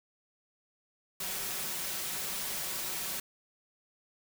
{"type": "noise with comb filter", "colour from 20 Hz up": "white", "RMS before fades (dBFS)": -36, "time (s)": [1.2, 3.2], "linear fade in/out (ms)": 5, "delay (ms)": 5.3, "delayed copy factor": 0.5, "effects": []}